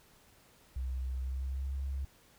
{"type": "tone with pitch glide", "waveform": "sine", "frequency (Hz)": [64.2, 68.02], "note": ["C2", "C#2"], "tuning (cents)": [-32, -32], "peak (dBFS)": -33, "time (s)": [0.76, 2.05], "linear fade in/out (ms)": 5, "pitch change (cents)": 100, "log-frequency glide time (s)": [1.13, 1.75], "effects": ["pink hiss -63 dBFS RMS until 2.38 s"]}